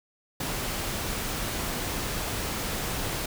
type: noise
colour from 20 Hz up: pink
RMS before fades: -31 dBFS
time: 0.4-3.26 s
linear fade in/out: 5 ms
effects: none